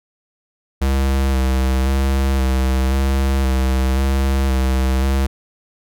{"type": "tone with vibrato", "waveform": "square", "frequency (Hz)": 66.3, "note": "C2", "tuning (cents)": 23, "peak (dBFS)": -15, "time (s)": [0.81, 5.27], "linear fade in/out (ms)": 10, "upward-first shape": "square", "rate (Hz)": 0.95, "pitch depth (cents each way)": 25, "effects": []}